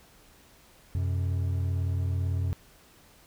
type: tone pair together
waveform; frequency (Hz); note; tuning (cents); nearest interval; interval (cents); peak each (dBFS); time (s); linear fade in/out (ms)
triangle; 90.59 / 128.6; F#2 / C3; -36 / -30; tritone; 606; -24 / -32; 0.95-2.53; 0
effects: pink hiss -57 dBFS RMS until 3.26 s